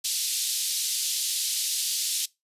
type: band-pass noise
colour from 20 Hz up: pink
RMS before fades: -28 dBFS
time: 0.04-2.26 s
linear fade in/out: 10 ms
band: 3600 to 13000 Hz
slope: 24 dB/octave
effects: noise-tail reverb RT60 0.2 s tail -22 dB re dry + resampled to 32000 Hz